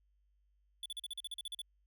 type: tone bursts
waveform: square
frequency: 3461 Hz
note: A7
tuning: 29 cents flat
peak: -40 dBFS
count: 12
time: 0.83-1.617 s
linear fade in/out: 2 ms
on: 28 ms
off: 41 ms
effects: added 50 Hz sine -70 dBFS peak until 1.86 s